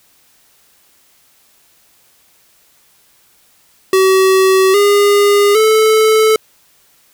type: tone with pitch steps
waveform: square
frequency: 380 / 407.3 / 436.5 Hz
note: F#4 / G#4 / A4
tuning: +46 / -34 / -14 cents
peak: -8 dBFS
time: 3.93-6.36 s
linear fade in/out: 2 ms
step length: 810 ms
effects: white hiss -52 dBFS RMS until 7.13 s